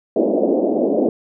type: band-pass noise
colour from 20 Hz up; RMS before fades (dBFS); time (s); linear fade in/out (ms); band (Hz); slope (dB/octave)
pink; -17; 0.16-1.09; 2; 230 to 650; 48
effects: none